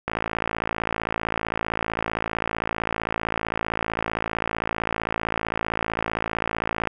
click train, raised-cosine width 0.5 ms, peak -9 dBFS, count 378, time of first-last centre 0.08-6.873 s, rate 55.5 Hz, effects none

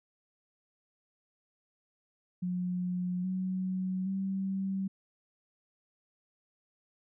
sine tone with pitch steps, 180 / 186.24 / 192.7 Hz, F#3 / F#3 / G3, -47 / +12 / -29 cents, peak -30 dBFS, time 2.42-4.88 s, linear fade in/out 10 ms, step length 820 ms, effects none

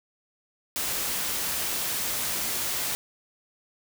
white noise, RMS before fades -29 dBFS, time 0.76-2.95 s, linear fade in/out 0 ms, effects none

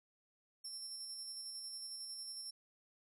30% pulse tone with tremolo, 5400 Hz, E8, 41 cents sharp, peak -40 dBFS, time 0.64-2.51 s, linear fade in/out 10 ms, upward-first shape square, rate 11 Hz, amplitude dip 25%, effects none

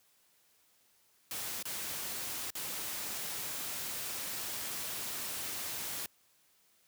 white noise with dropouts, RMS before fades -39 dBFS, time 1.31-6.06 s, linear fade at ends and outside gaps 1 ms, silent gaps 1.626-1.654 / 2.504-2.552 s, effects white hiss -69 dBFS RMS until 6.87 s + high-pass 60 Hz 12 dB/octave

